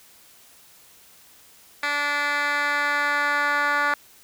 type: tone with band-pass filter sweep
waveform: 10% pulse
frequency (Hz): 290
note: D4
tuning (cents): -22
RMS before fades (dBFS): -23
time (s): 1.83-3.94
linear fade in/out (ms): 2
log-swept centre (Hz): 2300 to 1500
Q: 1.7
effects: white hiss -52 dBFS RMS until 4.23 s